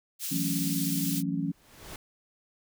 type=high-pass noise; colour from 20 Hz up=white; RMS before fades=-34 dBFS; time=0.19-1.23 s; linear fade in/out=50 ms; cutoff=3400 Hz; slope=12 dB/octave
type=chord; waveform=sine; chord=F# minor seventh; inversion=third; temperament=equal with one note detuned; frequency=164.81 / 184.25 / 220 / 277.2 Hz; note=E3 / F#3 / A3 / C#4; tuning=0 / -7 / 0 / 0 cents; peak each=-32 / -33 / -37 / -31 dBFS; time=0.31-1.52 s; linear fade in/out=10 ms
type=noise with exponential growth; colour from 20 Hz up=pink; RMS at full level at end=-40 dBFS; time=1.31-1.96 s; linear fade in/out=2 ms; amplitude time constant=140 ms
effects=none